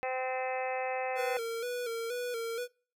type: harmonic tone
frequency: 257.9 Hz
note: C4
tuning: 25 cents flat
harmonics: 2 / 3 / 4 / 5 / 6 / 7 / 8 / 9 / 10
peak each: -35 / -35 / -46 / -47 / -51 / -45 / -42 / -50 / -43 dBFS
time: 0.03-1.37 s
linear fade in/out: 0 ms
type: tone with vibrato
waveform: square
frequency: 474.1 Hz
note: A#4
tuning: 29 cents sharp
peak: -34 dBFS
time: 1.15-2.68 s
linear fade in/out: 50 ms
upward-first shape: square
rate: 2.1 Hz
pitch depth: 58 cents each way
effects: noise-tail reverb RT60 0.4 s tail -25 dB re dry